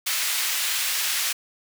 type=high-pass noise; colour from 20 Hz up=pink; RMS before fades=-25 dBFS; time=0.06-1.33 s; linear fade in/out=10 ms; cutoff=2100 Hz; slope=12 dB/octave; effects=none